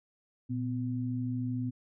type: tone pair together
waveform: sine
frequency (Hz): 118.8 / 252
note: A#2 / B3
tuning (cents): +33 / +35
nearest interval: octave + minor second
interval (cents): 1302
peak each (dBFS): -33 / -33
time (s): 0.49-1.71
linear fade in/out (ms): 20
effects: none